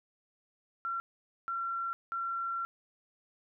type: tone bursts at uneven times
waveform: sine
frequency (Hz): 1363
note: F6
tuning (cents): -43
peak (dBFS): -32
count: 3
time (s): 0.85-1 / 1.48-1.93 / 2.12-2.65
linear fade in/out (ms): 0
effects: none